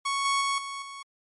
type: tone with level steps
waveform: sawtooth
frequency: 1108.7 Hz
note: C#6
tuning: in tune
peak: -22 / -19 / -21 / -30 / -35 dBFS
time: 0.05-1.03 s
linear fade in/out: 10 ms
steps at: 0.25 / 0.41 / 0.58 / 0.82 s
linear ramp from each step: 2 ms
effects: MP3 48 kbps